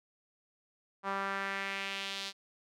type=tone with band-pass filter sweep; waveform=sawtooth; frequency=196 Hz; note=G3; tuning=in tune; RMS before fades=-37 dBFS; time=1.03-2.33 s; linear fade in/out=50 ms; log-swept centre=1100 to 4200 Hz; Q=2; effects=none